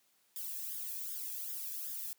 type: noise with flanger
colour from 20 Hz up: violet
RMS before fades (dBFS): -41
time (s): 0.36-2.13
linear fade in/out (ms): 0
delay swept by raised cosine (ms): 0.58 to 1.21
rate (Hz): 2.6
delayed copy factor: +0.85
effects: white hiss -72 dBFS RMS until 2.18 s + high-pass 150 Hz 12 dB/octave